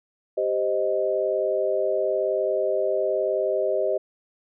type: chord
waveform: sine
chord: C minor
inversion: second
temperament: equal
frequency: 392 / 523.3 / 622.3 Hz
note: G4 / C5 / Eb5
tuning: 0 / 0 / 0 cents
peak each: -26 / -26 / -24 dBFS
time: 0.37-3.98 s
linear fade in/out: 10 ms
effects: none